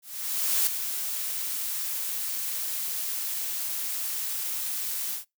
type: noise with ADSR envelope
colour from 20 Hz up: blue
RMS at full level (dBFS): -23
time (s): 0.02-5.25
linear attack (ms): 650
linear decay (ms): 3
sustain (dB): -8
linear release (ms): 120
effects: noise-tail reverb RT60 0.2 s tail -24 dB re dry